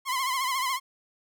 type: tone with vibrato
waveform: sawtooth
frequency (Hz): 1044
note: C6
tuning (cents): -4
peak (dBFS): -22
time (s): 0.05-0.8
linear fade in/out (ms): 50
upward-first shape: triangle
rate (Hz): 14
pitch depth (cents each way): 100
effects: none